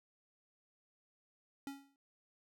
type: tone with exponential decay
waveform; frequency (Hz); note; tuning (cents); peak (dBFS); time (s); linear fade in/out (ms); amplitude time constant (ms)
square; 277.2; C#4; 0; -40; 1.67-1.96; 1; 62
effects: none